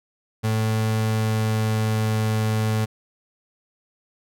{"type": "tone with pitch glide", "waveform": "35% pulse", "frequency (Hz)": [110, 109.18], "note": ["A2", "A2"], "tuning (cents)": [0, -13], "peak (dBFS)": -18, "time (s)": [0.43, 2.86], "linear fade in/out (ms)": 20, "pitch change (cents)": -13, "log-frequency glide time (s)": [0.94, 2.2], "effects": []}